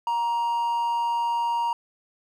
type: tone with amplitude modulation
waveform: triangle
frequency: 940 Hz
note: A#5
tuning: 14 cents sharp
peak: -19 dBFS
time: 0.07-1.73 s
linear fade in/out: 2 ms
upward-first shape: sine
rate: 205 Hz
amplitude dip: 30%
effects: none